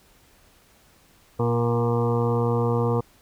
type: harmonic tone with a mistuned harmonic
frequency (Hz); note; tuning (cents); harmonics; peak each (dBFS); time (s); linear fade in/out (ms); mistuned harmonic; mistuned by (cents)
118.3; A#2; +26; 1 / 2 / 3 / 4 / 6 / 7 / 8 / 9 / 10; -23 / -28 / -33 / -24 / -36 / -36 / -34 / -35 / -36; 1.39-3.01; 10; 3; -18
effects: pink hiss -57 dBFS RMS until 3.21 s